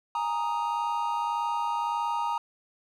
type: chord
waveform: triangle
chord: Ab suspended second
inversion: none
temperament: equal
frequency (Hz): 830.6 / 932.3 / 1244.5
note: Ab5 / Bb5 / Eb6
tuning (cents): 0 / 0 / 0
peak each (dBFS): -32 / -26 / -32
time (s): 0.15-2.38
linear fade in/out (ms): 2
effects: none